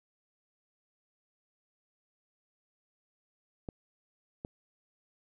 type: clicks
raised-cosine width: 2 ms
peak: -25 dBFS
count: 2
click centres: 3.688 / 4.449 s
effects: none